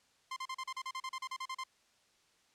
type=tone bursts; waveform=sawtooth; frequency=1046.5 Hz; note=C6; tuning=in tune; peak=-34 dBFS; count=15; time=0.31-1.638 s; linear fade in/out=5 ms; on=54 ms; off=37 ms; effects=white hiss -70 dBFS RMS until 2.54 s + low-pass 7000 Hz 12 dB/octave